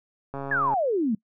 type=click train; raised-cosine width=1 ms; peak=-20 dBFS; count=56; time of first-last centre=0.34-0.739 s; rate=138 Hz
type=exponential sweep; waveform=sine; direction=down; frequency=1760 to 203.9 Hz; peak=-21 dBFS; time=0.51-1.15 s; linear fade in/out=5 ms
effects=noise-tail reverb RT60 0.1 s tail -24 dB re dry